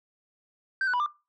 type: tone with pitch steps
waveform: sine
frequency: 1562 / 1487 / 983 / 1190 Hz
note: G6 / F#6 / B5 / D6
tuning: -7 / +8 / -8 / +22 cents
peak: -21 dBFS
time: 0.81-1.062 s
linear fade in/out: 2 ms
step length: 63 ms
effects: noise-tail reverb RT60 0.3 s tail -23 dB re dry + tanh soft clip ceiling -23 dBFS